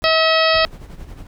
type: noise with exponential decay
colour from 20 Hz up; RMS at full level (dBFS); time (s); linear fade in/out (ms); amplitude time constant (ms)
brown; -32; 0.02-0.29; 0; 57
type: harmonic tone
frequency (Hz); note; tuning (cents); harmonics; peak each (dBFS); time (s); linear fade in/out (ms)
643; E5; -43; 1 / 2 / 3 / 4 / 5 / 6 / 7 / 8; -16 / -19 / -21 / -22 / -23 / -24 / -24 / -25; 0.04-0.65; 0
type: noise with tremolo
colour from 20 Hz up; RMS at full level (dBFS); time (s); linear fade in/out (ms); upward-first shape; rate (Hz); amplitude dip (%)
brown; -32; 0.54-1.27; 2; sine; 11; 60
effects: none